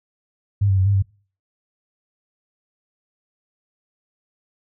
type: tone with pitch steps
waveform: sine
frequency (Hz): 100.7 / 96.6 / 94.1 / 100.2 / 97.2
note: G2 / G2 / F#2 / G2 / G2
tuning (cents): +47 / -25 / +30 / +38 / -14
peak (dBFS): -14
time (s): 0.61-1.025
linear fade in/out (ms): 10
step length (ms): 83
effects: noise-tail reverb RT60 0.4 s tail -24 dB re dry